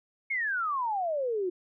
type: exponential sweep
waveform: sine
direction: down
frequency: 2217 to 348.6 Hz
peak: -27 dBFS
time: 0.3-1.5 s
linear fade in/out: 10 ms
effects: none